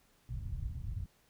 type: low-pass noise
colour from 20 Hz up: white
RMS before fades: -39 dBFS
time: 0.29-1.06 s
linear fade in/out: 2 ms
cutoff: 110 Hz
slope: 24 dB/octave
effects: pink hiss -69 dBFS RMS until 1.29 s